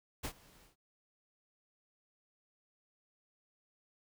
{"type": "noise with ADSR envelope", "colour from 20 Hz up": "pink", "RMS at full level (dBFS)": -38, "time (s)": [0.23, 0.76], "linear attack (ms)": 17, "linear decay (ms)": 76, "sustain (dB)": -24, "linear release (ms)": 120, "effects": []}